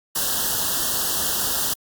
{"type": "band-stop noise", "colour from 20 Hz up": "white", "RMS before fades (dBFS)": -23, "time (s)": [0.15, 1.74], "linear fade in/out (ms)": 10, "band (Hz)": [1800, 2800], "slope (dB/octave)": 96, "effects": ["Opus 48 kbps"]}